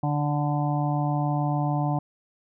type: harmonic tone with a mistuned harmonic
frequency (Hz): 146.83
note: D3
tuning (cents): 0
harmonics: 1 / 2 / 4 / 5 / 6 / 7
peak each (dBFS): -24 / -30 / -36 / -30 / -34 / -38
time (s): 0.03-1.99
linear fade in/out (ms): 5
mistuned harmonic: 7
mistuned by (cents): -15
effects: none